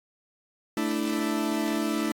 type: chord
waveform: 40% pulse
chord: A suspended fourth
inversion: none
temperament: equal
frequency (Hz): 220 / 293.7 / 329.6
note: A3 / D4 / E4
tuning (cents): 0 / 0 / 0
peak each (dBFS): -29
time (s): 0.77-2.12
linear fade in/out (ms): 2
effects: AAC 64 kbps